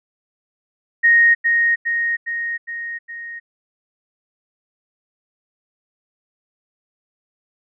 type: tone with echo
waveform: sine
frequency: 1864.7 Hz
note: A#6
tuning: in tune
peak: -9 dBFS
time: 1.03-1.35 s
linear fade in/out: 20 ms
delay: 410 ms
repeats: 5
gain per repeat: -4 dB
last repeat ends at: 3.4 s
effects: none

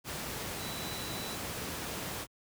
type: tone in noise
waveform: sine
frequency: 3951 Hz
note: B7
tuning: in tune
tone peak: -44 dBFS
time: 0.58-1.38 s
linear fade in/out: 50 ms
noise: pink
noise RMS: -38 dBFS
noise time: 0.04-2.27 s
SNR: -9 dB
effects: high-pass 80 Hz 12 dB/octave

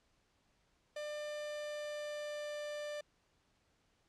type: tone with pitch glide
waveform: 45% pulse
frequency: 597 to 592.9 Hz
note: D5 to D5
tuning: +28 to +16 cents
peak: -40 dBFS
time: 0.96-3.01 s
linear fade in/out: 5 ms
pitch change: -12 cents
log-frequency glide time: 1.19-2.65 s
effects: pink hiss -75 dBFS RMS until 4.08 s + low-pass 7000 Hz 12 dB/octave

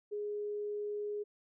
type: tone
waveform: sine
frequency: 415.3 Hz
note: G#4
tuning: in tune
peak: -35 dBFS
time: 0.11-1.24 s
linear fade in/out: 20 ms
effects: none

